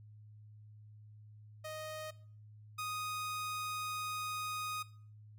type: tone pair in turn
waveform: sawtooth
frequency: 622.3 / 1244.6 Hz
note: D#5 / D#6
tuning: 0 / 0 cents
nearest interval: octave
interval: 1200 cents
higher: second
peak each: -38 / -34 dBFS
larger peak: second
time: 1.64-2.11 / 2.78-4.83 s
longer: second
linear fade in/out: 10 ms
effects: noise-tail reverb RT60 0.5 s tail -19 dB re dry + added 106 Hz sine -53 dBFS peak until 5.38 s